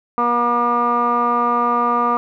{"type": "tone with low-pass filter", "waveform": "15% pulse", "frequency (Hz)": 239.6, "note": "A#3", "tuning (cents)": 48, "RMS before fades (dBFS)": -17, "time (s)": [0.18, 2.17], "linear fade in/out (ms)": 0, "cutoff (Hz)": 1200, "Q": 8, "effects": []}